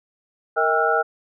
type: tone cluster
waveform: sine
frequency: 463 / 638 / 797 / 1339 / 1432 Hz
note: A#4 / D#5 / G5 / E6 / F6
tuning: -12 / +43 / +28 / +27 / +43 cents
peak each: -23 dBFS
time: 0.56-1.03 s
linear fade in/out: 20 ms
effects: none